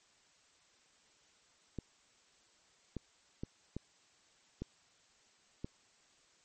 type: clicks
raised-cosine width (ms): 3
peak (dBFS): -26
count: 6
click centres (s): 1.787 / 2.967 / 3.435 / 3.766 / 4.62 / 5.645
effects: white hiss -68 dBFS RMS until 6.44 s + MP3 32 kbps